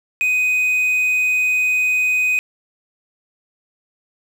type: tone with quantisation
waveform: triangle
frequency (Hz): 2500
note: D#7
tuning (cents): +8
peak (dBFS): -13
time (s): 0.21-2.39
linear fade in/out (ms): 0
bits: 7
effects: none